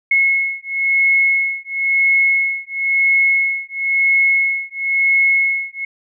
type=beating tone pair; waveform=sine; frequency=2178 / 2178.98 Hz; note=C#7 / C#7; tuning=-31 / -30 cents; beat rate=0.98 Hz; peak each=-16 dBFS; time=0.11-5.85 s; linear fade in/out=5 ms; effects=none